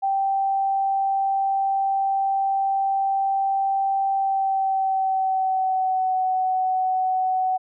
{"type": "tone with pitch glide", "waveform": "sine", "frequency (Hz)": [781, 748.3], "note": ["G5", "F#5"], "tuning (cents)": [-7, 19], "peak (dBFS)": -19, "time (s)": [0.02, 7.58], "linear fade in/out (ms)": 20, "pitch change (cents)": -74, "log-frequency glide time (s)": [4.13, 6.14], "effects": []}